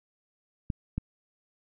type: clicks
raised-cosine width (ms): 5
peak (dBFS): -17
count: 2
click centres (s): 0.702 / 0.98
effects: none